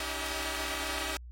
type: tone cluster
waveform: 5% pulse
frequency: 286 / 320.6 / 389.8 / 633 Hz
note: D4 / E4 / G4 / D#5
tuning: -46 / -48 / -10 / +30 cents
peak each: -28 dBFS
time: 0-1.17 s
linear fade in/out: 2 ms
effects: added 60 Hz sine -43 dBFS peak until 1.31 s + AAC 48 kbps